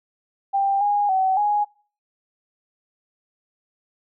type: tone with pitch steps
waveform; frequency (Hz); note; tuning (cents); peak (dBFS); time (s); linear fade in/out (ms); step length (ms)
sine; 790 / 821 / 759 / 830; G5 / G#5 / F#5 / G#5; +13 / -20 / +44 / -1; -17; 0.53-1.65; 20; 280
effects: noise-tail reverb RT60 0.4 s tail -23 dB re dry